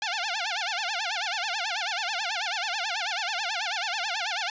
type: tone with vibrato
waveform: 10% pulse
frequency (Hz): 784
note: G5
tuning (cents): 0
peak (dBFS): -19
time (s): 0.02-4.5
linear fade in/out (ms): 2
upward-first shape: sine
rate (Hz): 9.2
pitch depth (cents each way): 230
effects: resampled to 16000 Hz